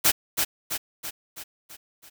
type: noise with echo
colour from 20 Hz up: white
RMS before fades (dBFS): -18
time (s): 0.04-0.12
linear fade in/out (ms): 20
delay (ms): 330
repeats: 6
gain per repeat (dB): -5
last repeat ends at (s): 2.1
effects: none